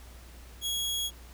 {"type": "tone", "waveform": "sawtooth", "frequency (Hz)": 3322, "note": "G#7", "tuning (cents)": 0, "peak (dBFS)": -26, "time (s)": [0.61, 1.11], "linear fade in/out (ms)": 50, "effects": ["added 60 Hz sine -47 dBFS peak until 1.33 s", "pink hiss -54 dBFS RMS until 1.33 s"]}